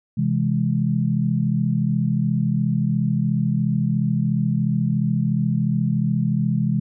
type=chord; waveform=sine; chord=C augmented; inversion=none; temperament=equal; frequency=130.81 / 164.81 / 207.7 Hz; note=C3 / E3 / G#3; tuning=0 / 0 / 0 cents; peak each=-22 dBFS; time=0.17-6.8 s; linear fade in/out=10 ms; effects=none